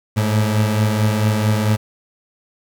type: beating tone pair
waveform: 30% pulse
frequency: 106.3 / 110.8 Hz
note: G#2 / A2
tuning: +41 / +13 cents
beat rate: 4.5 Hz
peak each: -13 / -19 dBFS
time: 0.16-1.77 s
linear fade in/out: 20 ms
effects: 7-bit